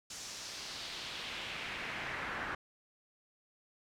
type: noise with band-pass filter sweep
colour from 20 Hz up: brown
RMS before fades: -42 dBFS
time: 0.1-2.55 s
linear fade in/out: 5 ms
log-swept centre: 6600 to 1500 Hz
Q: 1.9
effects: none